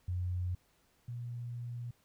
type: tone pair in turn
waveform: sine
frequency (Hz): 90 / 120.14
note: F#2 / B2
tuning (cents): -47 / -47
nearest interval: perfect fourth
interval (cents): 500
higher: second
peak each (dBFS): -32 / -38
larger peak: first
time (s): 0.08-0.55 / 1.08-1.91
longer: second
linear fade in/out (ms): 5
effects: pink hiss -71 dBFS RMS until 2.04 s